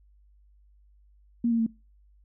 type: tone with pitch steps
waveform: sine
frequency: 235.3 / 230.3 / 225.5 Hz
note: A#3 / A#3 / A3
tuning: +16 / -21 / +43 cents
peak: -21 dBFS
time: 1.44-1.665 s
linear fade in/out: 5 ms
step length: 75 ms
effects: noise-tail reverb RT60 0.3 s tail -24 dB re dry + added 50 Hz sine -56 dBFS peak until 2.24 s